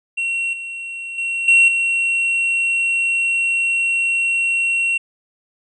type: tone with level steps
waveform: triangle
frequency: 2731 Hz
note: F7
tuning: 39 cents flat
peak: -17 / -25 / -18 / -7 / -14 dBFS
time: 0.17-4.98 s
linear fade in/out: 10 ms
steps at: 0.53 / 1.18 / 1.48 / 1.68 s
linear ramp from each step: 2 ms
effects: resampled to 22050 Hz